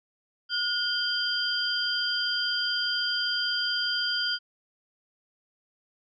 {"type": "tone cluster", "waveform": "sine", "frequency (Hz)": [1441, 3142, 4794], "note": ["F#6", "G7", "D8"], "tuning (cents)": [-46, 3, 35], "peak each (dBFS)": [-30, -30, -29], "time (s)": [0.49, 4.39], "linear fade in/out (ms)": 50, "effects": []}